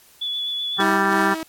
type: tone with vibrato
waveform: sine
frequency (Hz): 3429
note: A7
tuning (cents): -45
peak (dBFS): -23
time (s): 0.21-0.83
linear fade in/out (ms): 10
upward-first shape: sine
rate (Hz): 7.9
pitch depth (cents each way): 16
type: harmonic tone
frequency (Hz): 196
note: G3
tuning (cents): 0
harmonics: 1 / 2 / 4 / 5 / 6 / 7 / 8 / 9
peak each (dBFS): -25 / -25 / -25 / -25 / -25 / -25 / -25 / -25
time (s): 0.78-1.35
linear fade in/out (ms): 20
type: tone with tremolo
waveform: sawtooth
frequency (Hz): 321.4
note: E4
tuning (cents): -44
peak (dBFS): -18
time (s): 0.8-1.43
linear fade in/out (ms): 0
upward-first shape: sine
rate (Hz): 3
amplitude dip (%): 45
effects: white hiss -52 dBFS RMS until 1.48 s + AAC 64 kbps